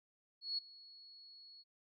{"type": "tone with ADSR envelope", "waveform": "sine", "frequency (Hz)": 4357, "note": "C#8", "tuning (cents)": -31, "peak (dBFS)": -34, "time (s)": [0.41, 1.64], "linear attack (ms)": 170, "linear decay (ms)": 11, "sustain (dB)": -21, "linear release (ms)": 35, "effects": []}